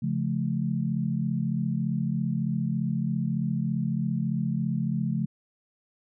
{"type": "chord", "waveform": "sine", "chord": "Db augmented", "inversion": "none", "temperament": "just", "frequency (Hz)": [138.59, 173.24, 216.5], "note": ["Db3", "F3", "A3"], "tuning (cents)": [0, -14, -28], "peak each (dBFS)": -29, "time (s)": [0.02, 5.26], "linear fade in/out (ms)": 10, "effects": []}